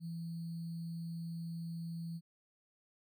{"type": "tone with sample-and-hold", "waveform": "sine", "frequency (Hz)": 166.8, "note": "E3", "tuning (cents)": 21, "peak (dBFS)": -39, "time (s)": [0, 2.21], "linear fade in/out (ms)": 50, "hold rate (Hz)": 4410, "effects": []}